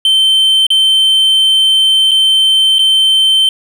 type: tone with dropouts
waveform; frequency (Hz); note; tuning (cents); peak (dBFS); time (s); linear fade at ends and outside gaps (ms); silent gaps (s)
triangle; 3100; G7; -20; -5; 0.05-3.49; 2; 0.667-0.703 / 2.111-2.115 / 2.785-2.791
effects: none